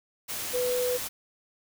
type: tone in noise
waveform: sine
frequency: 496.2 Hz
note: B4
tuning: 8 cents sharp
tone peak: -25 dBFS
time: 0.53-0.98 s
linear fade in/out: 20 ms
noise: white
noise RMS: -34 dBFS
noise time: 0.28-1.09 s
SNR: +6 dB
effects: none